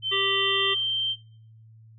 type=tone with pitch glide; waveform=sine; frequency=3092 to 3135 Hz; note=G7 to G7; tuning=-24 to -1 cents; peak=-24 dBFS; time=0.02-1.16 s; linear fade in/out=50 ms; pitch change=+23 cents; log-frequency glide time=0.38-0.58 s
type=harmonic tone; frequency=392 Hz; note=G4; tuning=in tune; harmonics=1 / 3 / 5 / 7 / 9; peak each=-30 / -30 / -30 / -30 / -30 dBFS; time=0.11-0.75 s; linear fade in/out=20 ms
effects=noise-tail reverb RT60 0.6 s tail -22 dB re dry + added 111 Hz sine -48 dBFS peak until 1.98 s